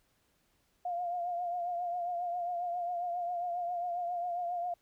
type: tone with vibrato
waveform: sine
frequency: 703 Hz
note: F5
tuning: 11 cents sharp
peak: -32 dBFS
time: 0.85-4.74 s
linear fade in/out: 5 ms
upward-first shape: triangle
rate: 7.4 Hz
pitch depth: 52 cents each way
effects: pink hiss -73 dBFS RMS until 4.81 s